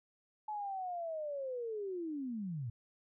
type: linear sweep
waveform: sine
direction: down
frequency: 861 to 108.5 Hz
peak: -37 dBFS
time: 0.48-2.7 s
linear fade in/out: 5 ms
effects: none